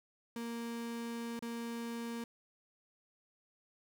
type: tone with dropouts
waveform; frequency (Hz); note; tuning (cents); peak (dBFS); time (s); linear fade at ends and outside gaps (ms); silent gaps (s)
35% pulse; 233.1; A#3; 0; -37; 0.36-2.24; 2; 1.392-1.424
effects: none